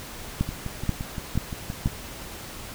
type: two click trains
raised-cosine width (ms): 5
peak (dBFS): -18 / -10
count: 9 / 4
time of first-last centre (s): 0.49-1.874 / 0.41-1.859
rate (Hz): 5.78 / 2.07
effects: pink hiss -39 dBFS RMS until 2.74 s